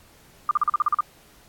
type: tone bursts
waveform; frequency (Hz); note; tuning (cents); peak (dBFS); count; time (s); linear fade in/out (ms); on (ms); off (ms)
sine; 1200; D6; +37; -16; 9; 0.49-1.007; 2; 21; 41
effects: pink hiss -54 dBFS RMS until 1.48 s + AAC 64 kbps